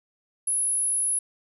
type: tone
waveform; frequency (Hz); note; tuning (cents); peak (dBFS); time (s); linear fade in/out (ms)
sine; 10548; E9; 0; -22; 0.47-1.19; 5
effects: none